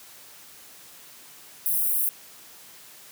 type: high-pass noise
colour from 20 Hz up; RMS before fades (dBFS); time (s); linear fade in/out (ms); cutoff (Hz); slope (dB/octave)
white; -24; 1.66-2.09; 0; 9700; 48
effects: white hiss -48 dBFS RMS until 3.11 s + high-pass 100 Hz 12 dB/octave

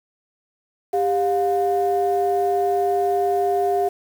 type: tone pair together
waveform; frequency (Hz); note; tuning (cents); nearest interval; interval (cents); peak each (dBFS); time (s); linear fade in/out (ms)
sine; 398.1 / 709.8; G4 / F5; +27 / +28; minor seventh; 1001; -19; 0.93-3.89; 10
effects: tanh soft clip ceiling -11 dBFS + 7-bit

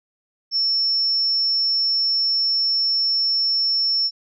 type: tone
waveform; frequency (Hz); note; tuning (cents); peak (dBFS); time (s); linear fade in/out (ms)
sine; 5400; E8; +41; -17; 0.51-4.11; 50
effects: none

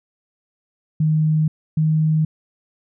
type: tone pair in turn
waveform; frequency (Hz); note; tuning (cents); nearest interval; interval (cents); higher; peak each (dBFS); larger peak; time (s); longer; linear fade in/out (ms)
sine; 155.56 / 156.44; D#3 / D#3; 0 / +10; unison; 10; second; -14; neither; 1-1.48 / 1.77-2.25; neither; 5
effects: none

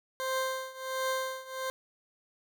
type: tone with tremolo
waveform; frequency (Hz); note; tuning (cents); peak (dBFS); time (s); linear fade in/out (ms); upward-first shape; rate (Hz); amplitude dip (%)
20% pulse; 523.3; C5; 0; -23; 0.2-1.7; 0; triangle; 1.4; 90
effects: none

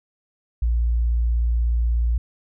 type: tone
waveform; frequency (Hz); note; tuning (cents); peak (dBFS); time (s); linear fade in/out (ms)
sine; 58.27; A#1; 0; -16; 0.62-2.18; 5
effects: tanh soft clip ceiling -13 dBFS

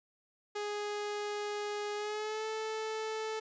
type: tone with pitch glide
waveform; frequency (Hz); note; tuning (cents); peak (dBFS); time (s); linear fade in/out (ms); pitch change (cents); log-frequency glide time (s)
sawtooth; 414.9 to 438.1; G#4 to A4; -2 to -7; -31; 0.55-3.4; 10; +95; 1.95-2.46
effects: resampled to 16000 Hz

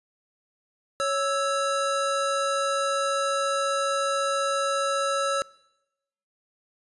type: tone pair together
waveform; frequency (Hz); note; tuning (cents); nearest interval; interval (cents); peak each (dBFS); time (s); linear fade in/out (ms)
square; 554.2 / 1318; C#5 / E6; -1 / -1; octave + minor third; 1500; -27; 1-5.42; 0
effects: noise-tail reverb RT60 0.9 s tail -23 dB re dry + resampled to 24000 Hz

